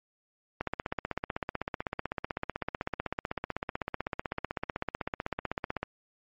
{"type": "click train", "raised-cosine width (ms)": 0.5, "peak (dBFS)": -16, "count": 84, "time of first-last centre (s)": [0.61, 5.83], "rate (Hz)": 15.9, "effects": ["MP3 32 kbps"]}